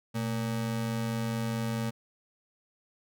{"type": "ring-modulated tone", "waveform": "square", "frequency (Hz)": 172.8, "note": "F3", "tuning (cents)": -18, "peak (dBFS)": -27, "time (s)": [0.14, 1.91], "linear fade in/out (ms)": 20, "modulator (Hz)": 52.3, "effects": []}